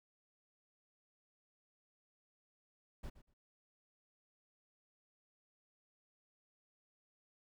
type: noise with echo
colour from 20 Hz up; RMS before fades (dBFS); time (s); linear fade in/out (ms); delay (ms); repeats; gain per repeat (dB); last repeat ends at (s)
brown; -45; 3.03-3.1; 10; 120; 2; -15; 3.34
effects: none